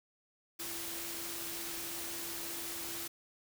sine tone in noise, 337.4 Hz, E4, 40 cents sharp, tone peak -49 dBFS, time 0.59-3.08 s, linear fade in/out 10 ms, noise white, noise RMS -41 dBFS, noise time 0.59-3.08 s, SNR -11 dB, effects none

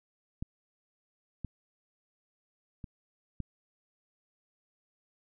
clicks, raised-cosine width 5 ms, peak -23 / -24 / -29 / -23 dBFS, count 4, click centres 0.425 / 1.447 / 2.842 / 3.403 s, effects none

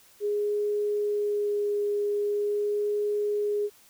sine tone with vibrato, 413.3 Hz, G#4, 8 cents flat, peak -24 dBFS, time 0.2-3.7 s, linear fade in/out 50 ms, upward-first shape sine, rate 0.43 Hz, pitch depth 9 cents each way, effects white hiss -57 dBFS RMS until 3.89 s

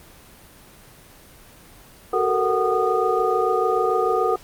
sine tone cluster, 376.2 / 440.5 / 467.3 / 745 / 1227 Hz, F#4 / A4 / A#4 / F#5 / D#6, +29 / +2 / +4 / +12 / -25 cents, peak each -24 dBFS, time 2.13-4.36 s, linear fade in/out 5 ms, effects pink hiss -47 dBFS RMS until 4.43 s + Opus 24 kbps

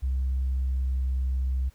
sine tone with pitch glide, 65.41 to 64.96 Hz, C2 to C2, 0 to -12 cents, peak -22 dBFS, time 0.02-1.7 s, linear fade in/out 20 ms, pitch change -12 cents, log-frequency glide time 0.37-1.02 s, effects tanh soft clip ceiling -21 dBFS + pink hiss -62 dBFS RMS until 1.74 s

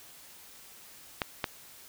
clicks, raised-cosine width 0.3 ms, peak -12 dBFS, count 2, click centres 1.218 / 1.442 s, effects white hiss -52 dBFS RMS until 1.88 s

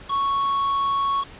triangle tone with quantisation, 1108.7 Hz, C#6, in tune, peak -18 dBFS, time 0.08-1.25 s, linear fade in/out 50 ms, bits 5, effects pink hiss -43 dBFS RMS until 1.39 s + resampled to 8000 Hz

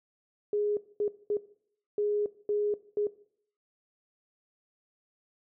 sine tone bursts at uneven times, 415.3 Hz, G#4, in tune, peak -25 dBFS, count 6, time 0.53-0.77 / 1-1.08 / 1.3-1.37 / 1.98-2.26 / 2.49-2.74 / 2.97-3.07 s, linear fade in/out 2 ms, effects noise-tail reverb RT60 0.6 s tail -18 dB re dry

